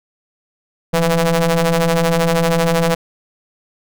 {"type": "ring-modulated tone", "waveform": "sawtooth", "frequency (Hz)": 164.81, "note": "E3", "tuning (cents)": 0, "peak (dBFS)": -6, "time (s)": [0.93, 2.95], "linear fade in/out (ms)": 10, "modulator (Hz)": 336, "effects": []}